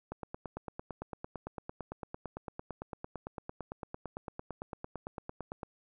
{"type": "click train", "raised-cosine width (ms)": 1, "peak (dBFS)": -25, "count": 50, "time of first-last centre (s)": [0.12, 5.632], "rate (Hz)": 8.89, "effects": []}